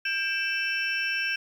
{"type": "tone cluster", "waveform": "sine", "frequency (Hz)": [1589, 2328, 2642, 3031, 5450], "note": ["G6", "D7", "E7", "F#7", "F8"], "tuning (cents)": [23, -16, 3, 41, -43], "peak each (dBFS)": [-29, -37, -29, -37, -37], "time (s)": [0.05, 1.36], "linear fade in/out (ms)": 5, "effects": ["9-bit"]}